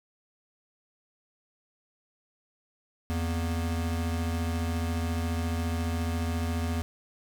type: tone pair together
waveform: square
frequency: 84 / 237.6 Hz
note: E2 / A#3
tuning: +33 / +33 cents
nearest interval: octave + tritone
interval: 1800 cents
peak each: -29 / -35 dBFS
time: 3.1-6.82 s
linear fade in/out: 0 ms
effects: none